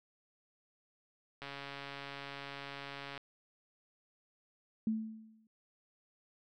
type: click train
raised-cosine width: 0.3 ms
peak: -28 dBFS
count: 247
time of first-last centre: 1.42-3.177 s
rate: 140 Hz
type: tone with exponential decay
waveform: sine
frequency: 220 Hz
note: A3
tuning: in tune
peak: -28 dBFS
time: 4.87-5.47 s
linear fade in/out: 2 ms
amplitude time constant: 130 ms
effects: none